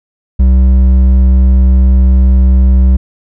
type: tone with hard clipping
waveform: sine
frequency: 64.1 Hz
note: C2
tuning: 35 cents flat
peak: -5 dBFS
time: 0.39-2.97 s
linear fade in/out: 10 ms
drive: 6 dB
effects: none